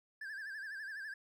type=tone with vibrato; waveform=triangle; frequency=1661.2 Hz; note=G#6; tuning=in tune; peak=-40 dBFS; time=0.21-1.14 s; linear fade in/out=5 ms; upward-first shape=sine; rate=12 Hz; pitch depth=110 cents each way; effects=none